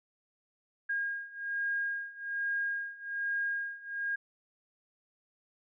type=beating tone pair; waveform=sine; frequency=1624 / 1625.2 Hz; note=G#6 / G#6; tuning=-39 / -38 cents; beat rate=1.2 Hz; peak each=-36 / -34 dBFS; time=0.89-4.16 s; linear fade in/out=10 ms; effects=none